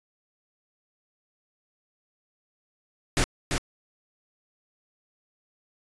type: noise with echo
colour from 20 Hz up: pink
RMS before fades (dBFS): -22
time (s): 3.17-3.24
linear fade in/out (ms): 0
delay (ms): 340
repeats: 1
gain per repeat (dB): -4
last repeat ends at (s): 3.58
effects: resampled to 22050 Hz